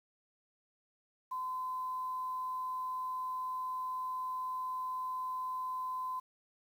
sine tone with quantisation, 1022 Hz, C6, 41 cents flat, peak -35 dBFS, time 1.31-6.2 s, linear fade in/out 10 ms, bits 10, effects none

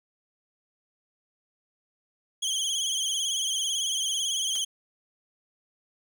25% pulse tone with vibrato, 3200 Hz, G7, 35 cents sharp, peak -22 dBFS, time 2.42-4.65 s, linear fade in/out 10 ms, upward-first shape sine, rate 18 Hz, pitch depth 75 cents each way
white noise with exponential decay, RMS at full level -37 dBFS, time 4.55-4.62 s, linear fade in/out 5 ms, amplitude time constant 15 ms
effects none

